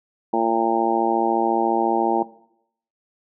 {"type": "harmonic tone", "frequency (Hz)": 114.3, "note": "A#2", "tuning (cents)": -34, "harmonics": [2, 3, 4, 5, 6, 7, 8], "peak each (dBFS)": [-26, -23, -27, -29, -28, -23, -25], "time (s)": [0.33, 2.23], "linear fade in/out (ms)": 5, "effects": ["noise-tail reverb RT60 0.7 s tail -17 dB re dry"]}